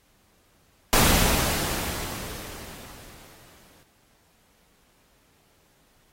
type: noise with exponential decay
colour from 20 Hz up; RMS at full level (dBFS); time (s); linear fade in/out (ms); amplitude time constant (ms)
pink; -18; 0.93-3.83; 0; 630
effects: pink hiss -63 dBFS RMS until 6.12 s + AAC 48 kbps